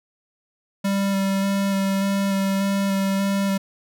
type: tone with vibrato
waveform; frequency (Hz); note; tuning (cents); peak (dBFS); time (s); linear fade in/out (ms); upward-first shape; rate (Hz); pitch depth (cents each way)
square; 196; G3; 0; -20; 0.84-3.58; 10; square; 1.7; 11
effects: none